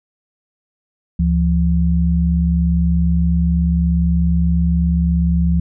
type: tone pair together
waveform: sine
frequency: 71.98 / 171.2 Hz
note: D2 / F3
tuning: -34 / -34 cents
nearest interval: octave + minor third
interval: 1500 cents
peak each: -15 dBFS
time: 1.19-5.6 s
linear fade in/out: 5 ms
effects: none